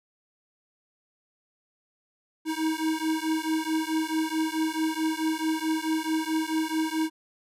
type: beating tone pair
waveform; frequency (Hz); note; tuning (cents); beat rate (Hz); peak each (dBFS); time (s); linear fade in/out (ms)
square; 315.1 / 319.7; D#4 / D#4; +22 / +47; 4.6; -29; 2.45-7.1; 50
effects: resampled to 32000 Hz